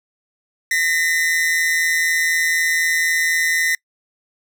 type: tone pair together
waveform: 45% pulse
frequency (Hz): 1846 / 2010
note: A#6 / B6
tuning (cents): -17 / +30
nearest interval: minor second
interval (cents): 147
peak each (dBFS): -19 / -19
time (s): 0.71-3.75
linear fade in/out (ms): 2
effects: noise-tail reverb RT60 0.1 s tail -26 dB re dry